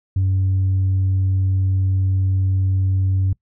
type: tone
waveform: sine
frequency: 95 Hz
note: F#2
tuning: 46 cents sharp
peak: -13 dBFS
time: 0.16-3.33 s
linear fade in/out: 5 ms
effects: noise-tail reverb RT60 0.1 s tail -24 dB re dry + tanh soft clip ceiling -13 dBFS